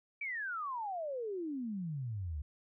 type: exponential sweep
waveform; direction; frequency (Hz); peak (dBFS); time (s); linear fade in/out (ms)
sine; down; 2349 to 69; -36; 0.21-2.42; 5
effects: none